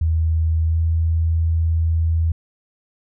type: tone with pitch glide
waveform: sine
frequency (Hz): 80.6 to 81.77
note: E2 to E2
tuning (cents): -38 to -13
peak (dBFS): -15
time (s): 0.01-2.32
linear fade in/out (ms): 5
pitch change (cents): +25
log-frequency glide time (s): 0.67-0.78
effects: none